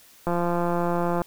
click train, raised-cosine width 1 ms, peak -12 dBFS, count 165, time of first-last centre 0.27-1.218 s, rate 173 Hz, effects white hiss -53 dBFS RMS until 1.26 s

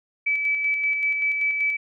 sine tone with tremolo, 2300 Hz, D7, 37 cents flat, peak -19 dBFS, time 0.26-1.77 s, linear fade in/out 10 ms, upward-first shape square, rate 5.2 Hz, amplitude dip 35%, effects none

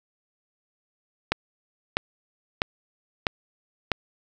click train, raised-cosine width 0.3 ms, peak -5 dBFS, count 5, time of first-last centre 1.32-3.917 s, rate 1.54 Hz, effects none

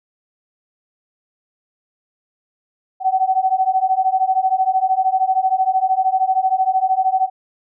sine beating tone pair, 750 / 763 Hz, F#5 / G5, +23 / -47 cents, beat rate 13 Hz, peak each -17 dBFS, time 3-7.3 s, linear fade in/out 50 ms, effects none

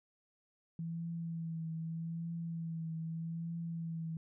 sine tone with vibrato, 164.81 Hz, E3, in tune, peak -37 dBFS, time 0.79-4.17 s, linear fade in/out 2 ms, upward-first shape triangle, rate 0.81 Hz, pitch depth 36 cents each way, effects none

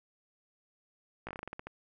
slowing click train, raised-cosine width 0.5 ms, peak -25 dBFS, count 11, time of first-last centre 1.27-1.67 s, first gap 17 ms, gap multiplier 1.18, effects none

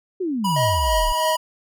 sine exponential sweep, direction down, 392.1 to 30.87 Hz, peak -21 dBFS, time 0.2-1.13 s, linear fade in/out 10 ms
square tone with vibrato, 974 Hz, B5, 24 cents flat, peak -21 dBFS, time 0.44-1.37 s, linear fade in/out 10 ms, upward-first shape sine, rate 19 Hz, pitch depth 23 cents each way
square tone with tremolo, 630 Hz, D#5, 21 cents sharp, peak -20 dBFS, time 0.56-1.36 s, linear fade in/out 5 ms, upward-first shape triangle, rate 3.1 Hz, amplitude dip 80%
effects none

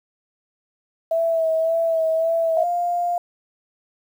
sine tone with vibrato, 653 Hz, E5, 17 cents flat, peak -17 dBFS, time 1.11-2.64 s, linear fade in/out 5 ms, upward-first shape sine, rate 1.8 Hz, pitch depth 29 cents each way
sine tone, 700 Hz, F5, 4 cents sharp, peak -19 dBFS, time 2.57-3.18 s, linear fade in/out 2 ms
effects 8-bit

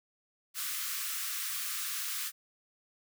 white high-pass noise, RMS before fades -36 dBFS, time 0.54-2.32 s, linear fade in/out 50 ms, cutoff 1100 Hz, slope 96 dB/octave, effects none

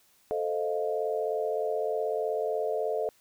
sine chord, F dominant seventh, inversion first, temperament equal, 440 / 523.3 / 622.3 / 698.5 Hz, A4 / C5 / Eb5 / F5, 0 / 0 / 0 / 0 cents, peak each -30 / -35 / -32 / -35 dBFS, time 0.31-3.09 s, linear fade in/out 0 ms, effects white hiss -64 dBFS RMS until 3.2 s

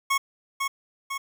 25% pulse tone with echo, 1097 Hz, C#6, 18 cents flat, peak -17 dBFS, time 0.1-0.18 s, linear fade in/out 10 ms, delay 500 ms, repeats 2, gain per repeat -4 dB, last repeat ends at 1.18 s, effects none

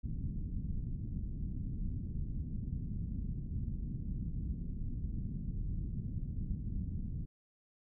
pink low-pass noise, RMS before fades -38 dBFS, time 0.03-7.26 s, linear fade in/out 20 ms, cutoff 210 Hz, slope 24 dB/octave, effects none

